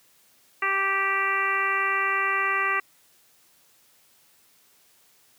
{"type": "harmonic tone", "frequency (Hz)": 390.6, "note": "G4", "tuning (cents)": -6, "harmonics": [1, 2, 3, 4, 5, 6, 7], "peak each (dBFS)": [-35, -37, -26, -31, -26, -31, -33], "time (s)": [0.62, 2.8], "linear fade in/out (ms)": 5, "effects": ["white hiss -60 dBFS RMS until 5.38 s", "high-pass 80 Hz 12 dB/octave"]}